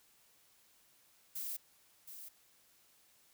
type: noise with echo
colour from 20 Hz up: violet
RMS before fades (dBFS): -41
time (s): 1.35-1.57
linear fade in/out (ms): 10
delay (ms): 720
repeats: 1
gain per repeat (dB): -9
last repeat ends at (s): 2.29
effects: white hiss -68 dBFS RMS until 3.33 s